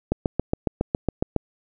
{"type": "click train", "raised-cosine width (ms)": 2, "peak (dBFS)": -7, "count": 10, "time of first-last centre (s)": [0.12, 1.363], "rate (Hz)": 7.24, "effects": []}